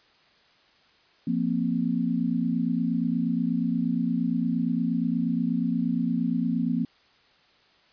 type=chord; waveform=sine; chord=F suspended fourth; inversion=none; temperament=equal with one note detuned; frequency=173.61 / 233.1 / 261.6 Hz; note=F3 / Bb3 / C4; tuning=-10 / 0 / 0 cents; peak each=-28 / -26 / -28 dBFS; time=1.27-6.85 s; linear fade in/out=5 ms; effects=white hiss -60 dBFS RMS until 7.92 s + resampled to 11025 Hz